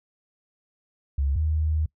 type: tone pair in turn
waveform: sine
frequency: 69.3 / 77.79 Hz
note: C#2 / D#2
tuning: 0 / 0 cents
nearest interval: major second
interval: 200 cents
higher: second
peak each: -21 dBFS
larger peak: neither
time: 1.18-1.36 / 1.36-1.86 s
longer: second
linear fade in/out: 5 ms
effects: noise-tail reverb RT60 0.1 s tail -22 dB re dry